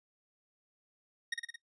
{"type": "tone with echo", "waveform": "25% pulse", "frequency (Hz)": 1864.7, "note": "A#6", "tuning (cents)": 0, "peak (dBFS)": -28, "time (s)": [1.32, 1.34], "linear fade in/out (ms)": 5, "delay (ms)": 55, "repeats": 4, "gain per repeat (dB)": -3, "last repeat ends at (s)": 1.56, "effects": ["noise-tail reverb RT60 0.1 s tail -18 dB re dry", "resampled to 22050 Hz"]}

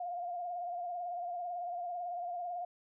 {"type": "tone with vibrato", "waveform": "sine", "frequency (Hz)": 704, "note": "F5", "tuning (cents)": 14, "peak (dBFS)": -36, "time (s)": [0, 2.65], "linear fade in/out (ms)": 5, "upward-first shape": "sine", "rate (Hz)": 18, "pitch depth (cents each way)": 49, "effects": []}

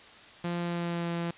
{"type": "tone with pitch glide", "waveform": "sawtooth", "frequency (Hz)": [173.1, 170.22], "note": ["F3", "F3"], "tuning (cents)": [-15, -44], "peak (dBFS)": -26, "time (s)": [0.44, 1.31], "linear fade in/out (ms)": 5, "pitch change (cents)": -29, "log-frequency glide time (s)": [0.59, 1.1], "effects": ["white hiss -51 dBFS RMS until 1.37 s", "resampled to 8000 Hz"]}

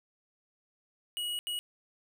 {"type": "tone bursts at uneven times", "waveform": "square", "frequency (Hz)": 2907, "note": "F#7", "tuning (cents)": -31, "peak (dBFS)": -33, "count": 2, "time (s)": [[1.17, 1.39], [1.47, 1.59]], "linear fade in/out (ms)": 0, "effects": []}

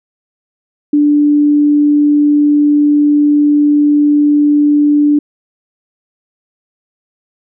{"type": "tone", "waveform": "sine", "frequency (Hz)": 293.7, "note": "D4", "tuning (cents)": 0, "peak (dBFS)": -6, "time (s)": [0.93, 5.19], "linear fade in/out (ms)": 5, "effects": []}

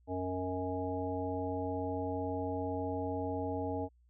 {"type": "harmonic tone with a mistuned harmonic", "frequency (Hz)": 92.2, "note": "F#2", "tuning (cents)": -6, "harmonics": [1, 3, 5, 7, 9], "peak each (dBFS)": [-40, -38, -39, -41, -41], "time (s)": [0.07, 3.89], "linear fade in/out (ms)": 50, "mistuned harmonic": 7, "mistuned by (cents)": -17, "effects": ["added 60 Hz sine -63 dBFS peak until 4.09 s"]}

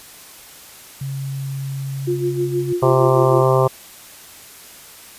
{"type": "tone", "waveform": "sine", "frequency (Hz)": 136.4, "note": "C#3", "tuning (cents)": -28, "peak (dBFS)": -23, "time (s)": [1.01, 2.73], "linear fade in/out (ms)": 5}
{"type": "tone with tremolo", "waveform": "sine", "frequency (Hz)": 353, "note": "F4", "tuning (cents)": 19, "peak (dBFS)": -16, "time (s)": [2.07, 3.43], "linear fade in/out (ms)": 10, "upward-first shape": "sine", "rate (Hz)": 6.4, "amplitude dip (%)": 70}
{"type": "harmonic tone", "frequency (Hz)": 130.81, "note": "C3", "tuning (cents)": 0, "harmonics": [1, 3, 4, 5, 6, 7, 8, 9], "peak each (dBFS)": [-17, -18, -18, -22, -26, -25, -22, -25], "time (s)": [2.82, 3.68], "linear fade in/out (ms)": 10}
{"effects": ["white hiss -41 dBFS RMS until 5.18 s", "resampled to 32000 Hz"]}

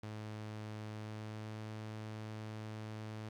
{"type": "tone with pitch glide", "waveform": "sawtooth", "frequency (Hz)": [107.2, 108.45], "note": ["A2", "A2"], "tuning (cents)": [-45, -25], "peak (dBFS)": -39, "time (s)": [0.03, 3.29], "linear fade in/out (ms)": 5, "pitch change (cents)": 20, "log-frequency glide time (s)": [0.92, 1.58], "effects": ["low-pass 6000 Hz 12 dB/octave", "12-bit"]}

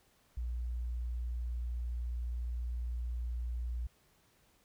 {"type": "tone", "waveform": "sine", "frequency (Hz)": 59.8, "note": "A#1", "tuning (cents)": 45, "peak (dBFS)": -34, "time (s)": [0.37, 3.87], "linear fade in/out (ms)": 5, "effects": ["pink hiss -69 dBFS RMS until 4.64 s"]}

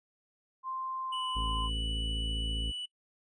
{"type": "tone with pitch glide", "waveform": "sine", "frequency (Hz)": [1046.5, 1032.7], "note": ["C6", "C6"], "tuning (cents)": [0, -23], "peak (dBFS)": -34, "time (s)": [0.63, 1.7], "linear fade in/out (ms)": 50, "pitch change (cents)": -23, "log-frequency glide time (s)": [1.06, 1.25]}
{"type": "tone", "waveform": "triangle", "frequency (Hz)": 2960, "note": "F#7", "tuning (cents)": 0, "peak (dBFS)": -34, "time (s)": [1.12, 2.86], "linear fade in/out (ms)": 10}
{"type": "harmonic tone", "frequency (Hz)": 55, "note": "A1", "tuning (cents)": 0, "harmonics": [1, 2, 3, 4, 5, 7, 8, 9], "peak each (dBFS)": [-32, -45, -52, -47, -47, -55, -57, -56], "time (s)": [1.35, 2.72], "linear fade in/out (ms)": 20}
{"effects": ["noise-tail reverb RT60 0.1 s tail -24 dB re dry", "resampled to 24000 Hz"]}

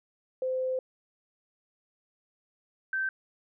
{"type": "tone pair in turn", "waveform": "sine", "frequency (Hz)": [516, 1552.5], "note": ["C5", "G6"], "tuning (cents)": [-24, -17], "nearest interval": "octave + perfect fifth", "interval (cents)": 1907, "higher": "second", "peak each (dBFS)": -27, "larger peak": "neither", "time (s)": [[0.42, 0.79], [2.93, 3.09]], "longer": "first", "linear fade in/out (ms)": 2, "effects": []}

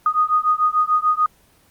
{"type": "beating tone pair", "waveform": "sine", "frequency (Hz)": [1237, 1243.8], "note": ["D#6", "D#6"], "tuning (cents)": [-10, -1], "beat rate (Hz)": 6.8, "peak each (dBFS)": -18, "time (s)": [0.06, 1.26], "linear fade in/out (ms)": 2, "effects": ["pink hiss -55 dBFS RMS until 1.7 s", "Opus 24 kbps"]}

